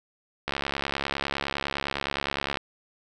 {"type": "click train", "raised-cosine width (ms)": 0.3, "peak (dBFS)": -11, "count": 147, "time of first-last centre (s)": [0.48, 2.572], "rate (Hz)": 69.8, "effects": []}